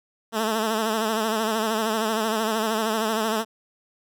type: tone with vibrato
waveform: 10% pulse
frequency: 220 Hz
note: A3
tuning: in tune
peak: -14 dBFS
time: 0.32-3.45 s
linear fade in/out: 50 ms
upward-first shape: sine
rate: 13 Hz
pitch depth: 59 cents each way
effects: none